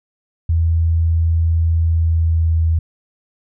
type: tone with pitch glide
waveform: sine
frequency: 82.41 to 81.46 Hz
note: E2 to E2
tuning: 0 to -20 cents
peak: -12 dBFS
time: 0.49-2.79 s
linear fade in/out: 5 ms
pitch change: -20 cents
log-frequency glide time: 1.77-2.65 s
effects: none